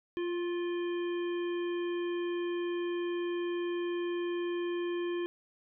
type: harmonic tone with a mistuned harmonic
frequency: 348.4 Hz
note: F4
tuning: 4 cents flat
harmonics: 1 / 3 / 5 / 7 / 9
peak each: -31 / -46 / -47 / -51 / -50 dBFS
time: 0.17-5.26 s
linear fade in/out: 0 ms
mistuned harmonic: 3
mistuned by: +29 cents
effects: none